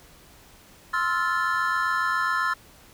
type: chord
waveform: triangle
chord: F major seventh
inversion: second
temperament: just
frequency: 1047.7 / 1309.6 / 1396.9 / 1746.1 Hz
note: C6 / E6 / F6 / A6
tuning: +2 / -12 / 0 / -14 cents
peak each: -26 dBFS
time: 0.93-2.54 s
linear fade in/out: 10 ms
effects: pink hiss -52 dBFS RMS until 2.93 s